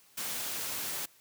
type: noise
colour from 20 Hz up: white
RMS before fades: -36 dBFS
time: 0.17-1.06 s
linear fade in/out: 10 ms
effects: white hiss -62 dBFS RMS until 1.2 s + high-pass 80 Hz 12 dB/octave